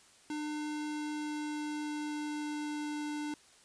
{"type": "tone with pitch glide", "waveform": "square", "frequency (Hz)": [300.9, 297.8], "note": ["D4", "D4"], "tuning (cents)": [42, 24], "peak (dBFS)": -36, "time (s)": [0.3, 3.34], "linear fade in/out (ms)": 2, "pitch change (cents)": -18, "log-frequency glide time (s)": [0.8, 3.12], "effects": ["white hiss -61 dBFS RMS until 3.64 s", "resampled to 22050 Hz"]}